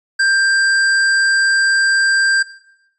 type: tone with hard clipping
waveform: sine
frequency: 1584 Hz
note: G6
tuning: 18 cents sharp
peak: -13 dBFS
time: 0.19-2.43 s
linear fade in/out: 10 ms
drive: 18 dB
effects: noise-tail reverb RT60 0.8 s tail -17 dB re dry + resampled to 22050 Hz